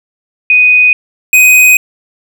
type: tone pair in turn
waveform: sine / square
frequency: 2491 / 2503 Hz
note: D#7 / D#7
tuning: +1 / +10 cents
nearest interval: unison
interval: 9 cents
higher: second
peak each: -3 dBFS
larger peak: neither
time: 0.5-0.93 / 1.33-1.77 s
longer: second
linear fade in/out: 2 ms
effects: none